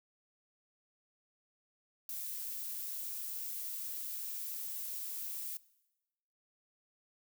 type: noise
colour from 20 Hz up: violet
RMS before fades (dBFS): -41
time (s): 2.09-5.57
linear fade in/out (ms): 2
effects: noise-tail reverb RT60 1.0 s tail -21 dB re dry